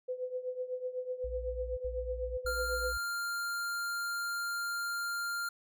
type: tone with tremolo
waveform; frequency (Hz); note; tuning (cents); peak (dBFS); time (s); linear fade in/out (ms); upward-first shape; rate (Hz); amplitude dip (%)
sine; 505; B4; +39; -31; 0.08-2.93; 10; triangle; 8; 85
type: tone bursts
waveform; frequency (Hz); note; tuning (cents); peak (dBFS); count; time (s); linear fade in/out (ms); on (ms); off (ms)
sine; 58.27; A#1; 0; -38; 3; 1.24-2.976; 5; 530; 73
type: tone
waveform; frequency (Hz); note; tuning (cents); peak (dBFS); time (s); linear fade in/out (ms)
square; 1396.9; F6; 0; -34; 2.46-5.49; 5
effects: none